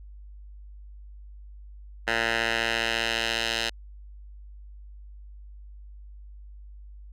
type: tone with band-pass filter sweep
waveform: 10% pulse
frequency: 114.6 Hz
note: A#2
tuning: 29 cents flat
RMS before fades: -27 dBFS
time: 2.07-3.7 s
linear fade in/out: 10 ms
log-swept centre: 1900 to 3500 Hz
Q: 1.4
effects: added 50 Hz sine -42 dBFS peak until 7.12 s